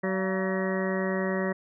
harmonic tone with a mistuned harmonic, 189.5 Hz, F#3, 42 cents sharp, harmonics 1 / 2 / 3 / 4 / 5 / 6 / 7 / 8 / 9 / 10, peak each -29 / -31 / -32 / -41 / -41 / -40 / -45 / -44 / -42 / -35 dBFS, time 0.03-1.53 s, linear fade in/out 10 ms, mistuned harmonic 4, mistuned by -140 cents, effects none

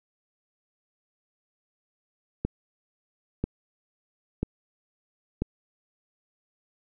click train, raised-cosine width 3 ms, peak -13 dBFS, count 4, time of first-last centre 2.45-5.42 s, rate 1.01 Hz, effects none

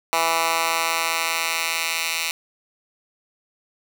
10% pulse tone with high-pass filter sweep, 164.81 Hz, E3, in tune, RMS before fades -23 dBFS, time 0.13-2.31 s, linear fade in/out 0 ms, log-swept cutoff 940 to 2500 Hz, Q 1.1, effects none

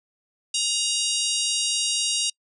harmonic tone, 944 Hz, A#5, 22 cents sharp, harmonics 3 / 4 / 5 / 6 / 7 / 8 / 9 / 10, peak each -28 / -29 / -30 / -31 / -31 / -32 / -33 / -33 dBFS, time 0.54-2.3 s, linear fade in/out 5 ms, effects noise-tail reverb RT60 0.1 s tail -26 dB re dry

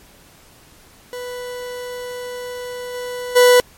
40% pulse tone with level steps, 493.9 Hz, B4, in tune, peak -26 / -24 / -7 dBFS, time 1.13-3.6 s, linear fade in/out 0 ms, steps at 2.93 / 3.35 s, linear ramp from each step 20 ms, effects pink hiss -48 dBFS RMS until 3.77 s + MP3 64 kbps

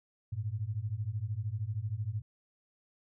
sine beating tone pair, 99.6 / 112.6 Hz, G2 / A2, +28 / +40 cents, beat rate 13 Hz, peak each -36 / -35 dBFS, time 0.32-2.22 s, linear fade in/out 10 ms, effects none

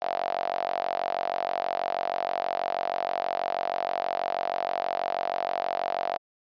sawtooth tone with high-pass filter, 46.25 Hz, F#1, in tune, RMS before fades -29 dBFS, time 0.01-6.18 s, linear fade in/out 20 ms, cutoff 690 Hz, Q 9.3, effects resampled to 11025 Hz

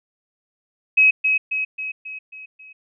sine tone with echo, 2551 Hz, D#7, 43 cents sharp, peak -10 dBFS, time 0.97-1.11 s, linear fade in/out 10 ms, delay 270 ms, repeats 6, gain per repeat -5 dB, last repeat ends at 2.73 s, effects none

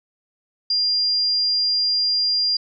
sine tone, 4800 Hz, D8, 37 cents sharp, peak -17 dBFS, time 0.7-2.57 s, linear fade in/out 5 ms, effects none

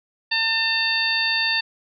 harmonic tone with a mistuned harmonic, 900 Hz, A5, 39 cents sharp, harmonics 1 / 2 / 3 / 4 / 5, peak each -32 / -24 / -24 / -27 / -24 dBFS, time 0.31-1.61 s, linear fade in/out 10 ms, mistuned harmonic 5, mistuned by +18 cents, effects none

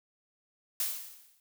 blue noise with exponential decay, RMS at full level -29 dBFS, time 0.8-1.4 s, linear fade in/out 2 ms, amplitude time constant 130 ms, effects none

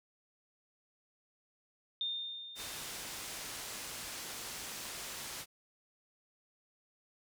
sine tone with exponential decay, 3631 Hz, A#7, 46 cents flat, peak -32 dBFS, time 2.01-3.49 s, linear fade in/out 1 ms, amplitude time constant 320 ms
white low-pass noise, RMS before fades -44 dBFS, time 2.55-5.46 s, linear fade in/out 50 ms, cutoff 9200 Hz, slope 12 dB/octave
effects none

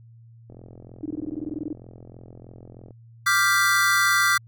click train, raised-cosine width 2 ms, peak -31 dBFS, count 105, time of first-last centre 0.5-2.907 s, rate 43.2 Hz
sine tone bursts, 304.9 Hz, D#4, 35 cents flat, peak -26 dBFS, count 15, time 1.03-1.73 s, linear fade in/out 2 ms, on 28 ms, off 20 ms
square chord, G dominant seventh, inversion second, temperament equal, 1174.7 / 1396.9 / 1568 / 1975.5 Hz, D6 / F6 / G6 / B6, 0 / 0 / 0 / 0 cents, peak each -24 dBFS, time 3.26-4.38 s, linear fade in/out 10 ms
effects added 115 Hz sine -46 dBFS peak until 4.47 s

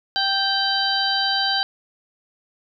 harmonic tone with a mistuned harmonic, 784 Hz, G5, in tune, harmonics 1 / 2 / 4 / 5 / 6, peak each -25 / -25 / -25 / -25 / -25 dBFS, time 0.16-1.63 s, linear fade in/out 0 ms, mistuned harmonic 4, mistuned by -24 cents, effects none

